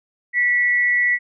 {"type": "tone pair together", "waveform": "sine", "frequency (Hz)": [1952.5, 2174], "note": ["B6", "C#7"], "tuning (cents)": [-20, -34], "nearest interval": "major second", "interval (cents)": 186, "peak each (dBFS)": [-15, -25], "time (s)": [0.33, 1.19], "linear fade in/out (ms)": 50, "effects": []}